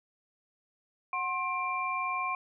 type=tone cluster; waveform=sine; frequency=738 / 1064 / 2364 Hz; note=F#5 / C6 / D7; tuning=-5 / +29 / +11 cents; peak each=-38 / -31 / -35 dBFS; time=1.13-2.35 s; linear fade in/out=2 ms; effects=none